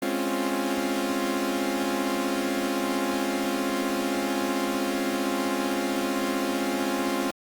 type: chord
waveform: sawtooth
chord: Db major seventh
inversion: second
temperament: equal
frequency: 207.7 / 261.6 / 277.2 / 349.2 Hz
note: Ab3 / C4 / Db4 / F4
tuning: 0 / 0 / 0 / 0 cents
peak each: -29 / -26 / -26 / -26 dBFS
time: 0.02-7.31 s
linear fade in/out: 5 ms
effects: Opus 24 kbps